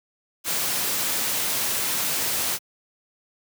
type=noise; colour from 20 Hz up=white; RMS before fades=-25 dBFS; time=0.44-2.59 s; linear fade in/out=50 ms; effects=high-pass 100 Hz 12 dB/octave